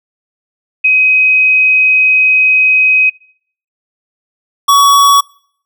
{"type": "tone pair in turn", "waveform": ["sine", "square"], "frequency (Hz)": [2525, 1126.9], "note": ["D#7", "C#6"], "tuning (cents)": [25, 28], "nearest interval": "octave + major second", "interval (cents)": 1397, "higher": "first", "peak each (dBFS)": -5, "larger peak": "neither", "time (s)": [[0.84, 3.1], [4.68, 5.21]], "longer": "first", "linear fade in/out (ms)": 10, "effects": ["noise-tail reverb RT60 0.6 s tail -25 dB re dry"]}